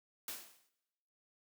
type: noise with exponential decay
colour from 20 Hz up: white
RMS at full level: -40 dBFS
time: 0.28-0.69 s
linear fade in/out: 2 ms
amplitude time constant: 88 ms
effects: noise-tail reverb RT60 1.0 s tail -20 dB re dry + high-pass 200 Hz 12 dB/octave